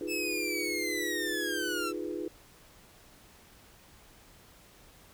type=chord; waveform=sine; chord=F half-diminished seventh; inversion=third; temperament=equal; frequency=311.1 / 349.2 / 415.3 / 493.9 Hz; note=Eb4 / F4 / Ab4 / Cb5; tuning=0 / 0 / 0 / 0 cents; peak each=-38 / -37 / -39 / -42 dBFS; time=0.01-2.28 s; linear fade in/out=2 ms
type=linear sweep; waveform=sawtooth; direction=down; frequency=2637 to 1318.5 Hz; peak=-29 dBFS; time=0.07-1.93 s; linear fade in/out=50 ms
effects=pink hiss -57 dBFS RMS until 5.13 s